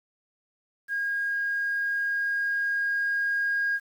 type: tone with level ramp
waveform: sine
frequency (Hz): 1629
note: G#6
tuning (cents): -34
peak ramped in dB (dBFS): -25 to -22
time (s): 0.88-3.8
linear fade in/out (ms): 50
effects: tanh soft clip ceiling -19 dBFS + 9-bit